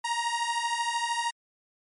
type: beating tone pair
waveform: sawtooth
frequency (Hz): 932.3 / 945.3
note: A#5 / A#5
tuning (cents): 0 / +24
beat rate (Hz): 13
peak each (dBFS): -26 / -26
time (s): 0.04-1.31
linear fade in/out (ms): 10
effects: MP3 48 kbps

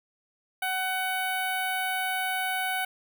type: tone with notch filter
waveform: 10% pulse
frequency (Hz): 750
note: F#5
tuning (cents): +23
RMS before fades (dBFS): -29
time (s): 0.62-2.85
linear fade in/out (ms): 5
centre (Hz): 5200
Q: 0.54
effects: none

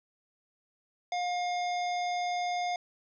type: tone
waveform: square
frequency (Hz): 712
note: F5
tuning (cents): +33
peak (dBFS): -30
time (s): 1.12-2.76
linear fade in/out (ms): 2
effects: resampled to 16000 Hz + 12-bit

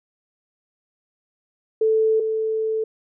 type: tone pair in turn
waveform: sine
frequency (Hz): 440 / 440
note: A4 / A4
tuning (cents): 0 / 0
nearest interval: unison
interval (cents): 0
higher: neither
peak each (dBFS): -15 / -20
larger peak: first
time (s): 1.81-2.2 / 2.2-2.84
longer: second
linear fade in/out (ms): 5
effects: none

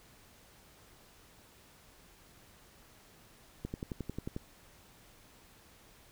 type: click train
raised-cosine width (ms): 3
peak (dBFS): -24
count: 9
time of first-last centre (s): 3.65-4.364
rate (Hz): 11.2
effects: pink hiss -60 dBFS RMS until 6.11 s

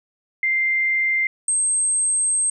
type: tone pair in turn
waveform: sine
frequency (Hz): 2093 / 8372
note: C7 / C9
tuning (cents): 0 / 0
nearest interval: 2 octaves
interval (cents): 2400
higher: second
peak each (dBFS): -17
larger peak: neither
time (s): 0.43-1.27 / 1.48-2.5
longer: second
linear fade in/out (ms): 2
effects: none

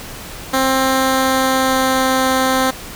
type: tone with pitch glide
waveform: 10% pulse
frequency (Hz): 264.2 to 261.3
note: C4 to C4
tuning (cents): +17 to -2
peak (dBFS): -5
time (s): 0.53-2.71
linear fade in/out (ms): 10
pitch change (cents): -19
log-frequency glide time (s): 0.78-2.22
effects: pink hiss -32 dBFS RMS until 2.95 s

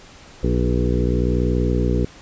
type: harmonic tone with a mistuned harmonic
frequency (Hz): 60.7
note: B1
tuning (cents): -29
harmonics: 1 / 2 / 3 / 4 / 5 / 6 / 7 / 8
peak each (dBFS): -20 / -23 / -25 / -26 / -27 / -28 / -28 / -29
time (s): 0.43-2.05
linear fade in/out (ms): 5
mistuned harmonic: 6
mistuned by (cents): +29
effects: pink hiss -44 dBFS RMS until 2.21 s + resampled to 16000 Hz

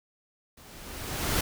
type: noise with level ramp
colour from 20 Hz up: pink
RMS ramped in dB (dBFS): -52 to -25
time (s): 0.57-1.41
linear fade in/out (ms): 5
effects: none

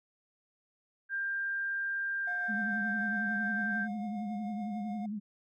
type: tone with pitch glide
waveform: sine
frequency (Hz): 1592 to 1572.8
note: G6 to G6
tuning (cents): +26 to +5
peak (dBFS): -31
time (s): 1.09-3.88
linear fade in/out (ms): 50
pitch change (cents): -21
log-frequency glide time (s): 2.18-2.62
type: tone with tremolo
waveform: triangle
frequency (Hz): 716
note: F5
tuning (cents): +43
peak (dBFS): -38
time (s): 2.27-5.06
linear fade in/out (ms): 5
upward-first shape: triangle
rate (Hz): 6.9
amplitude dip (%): 40
type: tone with vibrato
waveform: sine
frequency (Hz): 210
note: G#3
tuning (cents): +19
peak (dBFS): -34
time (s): 2.48-5.2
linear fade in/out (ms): 20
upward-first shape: triangle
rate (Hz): 11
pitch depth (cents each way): 87
effects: none

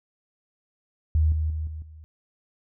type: tone with level steps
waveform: sine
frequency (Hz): 78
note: D#2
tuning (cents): +5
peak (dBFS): -17 / -22 / -26 / -32 / -42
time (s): 1.15-2.04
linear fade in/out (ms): 0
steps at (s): 1.32 / 1.5 / 1.67 / 1.82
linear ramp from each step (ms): 2
effects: none

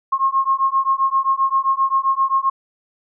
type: beating tone pair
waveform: sine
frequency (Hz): 1073 / 1080.6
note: C6 / C#6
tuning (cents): +43 / -44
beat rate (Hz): 7.6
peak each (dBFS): -18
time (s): 0.12-2.5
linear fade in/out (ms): 10
effects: none

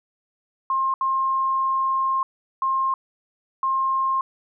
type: tone bursts at uneven times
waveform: sine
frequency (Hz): 1064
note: C6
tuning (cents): +29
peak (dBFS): -19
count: 4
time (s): 0.7-0.94 / 1.01-2.23 / 2.62-2.94 / 3.63-4.21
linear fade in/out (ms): 2
effects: none

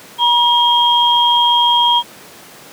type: tone pair together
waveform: sine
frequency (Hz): 959 / 3233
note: A#5 / G#7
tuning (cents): +49 / -47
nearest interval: octave + major sixth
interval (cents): 2104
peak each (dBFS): -12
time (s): 0.18-2.03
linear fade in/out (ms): 50
effects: pink hiss -38 dBFS RMS until 2.72 s + high-pass 200 Hz 12 dB/octave

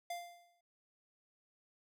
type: tone with exponential decay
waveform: square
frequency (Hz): 696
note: F5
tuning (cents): -6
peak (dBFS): -38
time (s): 0.1-0.61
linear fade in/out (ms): 5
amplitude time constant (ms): 110
effects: none

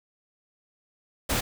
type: noise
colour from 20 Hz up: pink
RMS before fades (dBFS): -26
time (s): 1.29-1.41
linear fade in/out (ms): 10
effects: none

